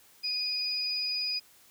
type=tone pair together; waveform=sine; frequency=2471 / 4942 Hz; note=D#7 / D#8; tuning=-13 / -13 cents; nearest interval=octave; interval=1200 cents; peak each=-39 / -29 dBFS; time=0.23-1.4 s; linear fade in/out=20 ms; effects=white hiss -59 dBFS RMS until 1.7 s